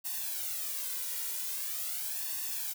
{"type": "noise with flanger", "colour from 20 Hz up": "blue", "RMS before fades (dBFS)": -36, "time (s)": [0.04, 2.74], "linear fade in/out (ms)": 20, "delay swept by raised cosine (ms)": [1.1, 2.1], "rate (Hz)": 0.43, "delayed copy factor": 0.9, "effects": []}